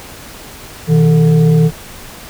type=tone with frequency modulation; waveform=sine; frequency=160 Hz; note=D#3; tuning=49 cents sharp; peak=-6 dBFS; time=0.87-1.71 s; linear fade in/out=50 ms; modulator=285 Hz; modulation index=0.62; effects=pink hiss -33 dBFS RMS until 2.29 s